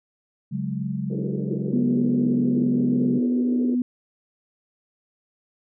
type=chord; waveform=sine; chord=C# suspended fourth; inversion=none; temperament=equal with one note detuned; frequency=139.96 / 185 / 207.7 Hz; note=C#3 / F#3 / G#3; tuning=+17 / 0 / 0 cents; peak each=-29 dBFS; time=0.51-3.2 s; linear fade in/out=20 ms
type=band-pass noise; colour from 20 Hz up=pink; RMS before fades=-32 dBFS; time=1.1-3.75 s; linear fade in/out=5 ms; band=300 to 450 Hz; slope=48 dB/octave
type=tone with pitch glide; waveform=sine; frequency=243.7 to 247.8 Hz; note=B3 to B3; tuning=-23 to +6 cents; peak=-19 dBFS; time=1.73-3.82 s; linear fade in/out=2 ms; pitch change=+29 cents; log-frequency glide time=1.98-3.61 s
effects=none